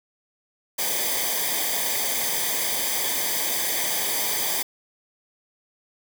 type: noise with comb filter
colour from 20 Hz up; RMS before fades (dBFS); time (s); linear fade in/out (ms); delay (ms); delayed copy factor
white; -25; 0.78-4.63; 10; 0.73; -0.8
effects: none